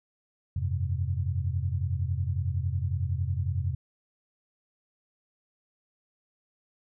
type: chord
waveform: sine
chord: F suspended second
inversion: none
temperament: just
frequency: 87.31 / 98.22 / 130.96 Hz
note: F2 / G2 / C3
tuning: 0 / +4 / +2 cents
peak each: -29 / -31 / -32 dBFS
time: 0.56-3.75 s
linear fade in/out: 5 ms
effects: none